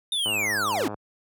square linear sweep, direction down, 3679 to 220.4 Hz, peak -24 dBFS, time 0.12-0.88 s, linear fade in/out 2 ms
click train, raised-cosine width 1 ms, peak -20 dBFS, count 72, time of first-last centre 0.26-0.943 s, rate 104 Hz
effects high-pass 80 Hz 12 dB/octave

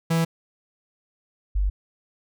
45% pulse / sine tone pair in turn, 164.81 / 48.81 Hz, E3 / G1, 0 / -7 cents, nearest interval octave + major sixth, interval 2107 cents, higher first, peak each -19 dBFS, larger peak neither, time 0.1-0.25 / 1.55-1.7 s, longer neither, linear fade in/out 10 ms, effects none

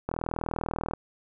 click train, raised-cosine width 1 ms, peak -16 dBFS, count 35, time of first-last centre 0.09-0.936 s, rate 40.2 Hz, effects none

